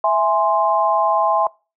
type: chord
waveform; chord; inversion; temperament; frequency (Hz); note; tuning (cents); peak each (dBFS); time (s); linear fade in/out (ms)
sine; E augmented; none; equal; 659.3 / 830.6 / 1046.5; E5 / G#5 / B#5; 0 / 0 / 0; -18; 0.04-1.47; 2
effects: noise-tail reverb RT60 0.3 s tail -23 dB re dry